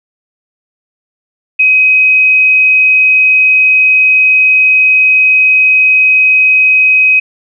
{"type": "tone", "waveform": "sine", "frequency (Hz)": 2527, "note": "D#7", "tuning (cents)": 26, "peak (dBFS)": -4, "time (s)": [1.59, 7.2], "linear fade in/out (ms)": 10, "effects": []}